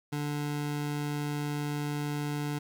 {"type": "tone", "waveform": "25% pulse", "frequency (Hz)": 146.83, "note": "D3", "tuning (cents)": 0, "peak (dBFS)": -27, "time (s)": [0.12, 2.59], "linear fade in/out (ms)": 10, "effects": ["11-bit"]}